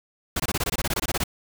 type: noise bursts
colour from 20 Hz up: pink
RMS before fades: -25 dBFS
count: 15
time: 0.36-1.238 s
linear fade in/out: 5 ms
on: 38 ms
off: 22 ms
effects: none